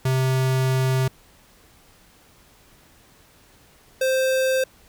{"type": "tone pair in turn", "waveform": "square", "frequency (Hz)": [130.81, 523.2], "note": ["C3", "C5"], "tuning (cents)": [0, 0], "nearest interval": "2 octaves", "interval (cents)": 2400, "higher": "second", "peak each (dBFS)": -19, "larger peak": "neither", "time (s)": [[0.05, 1.08], [4.01, 4.64]], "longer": "first", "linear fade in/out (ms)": 5, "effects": ["pink hiss -54 dBFS RMS until 4.88 s"]}